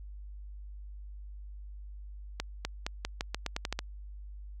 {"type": "accelerating click train", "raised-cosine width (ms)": 0.2, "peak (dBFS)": -15, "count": 11, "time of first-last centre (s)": [2.4, 3.791], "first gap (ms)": 250, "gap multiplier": 0.86, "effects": ["added 50 Hz sine -42 dBFS peak until 4.6 s"]}